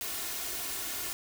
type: noise with comb filter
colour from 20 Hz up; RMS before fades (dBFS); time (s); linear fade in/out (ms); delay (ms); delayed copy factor
white; -36; 0.01-1.13; 0; 2.8; +0.55
effects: none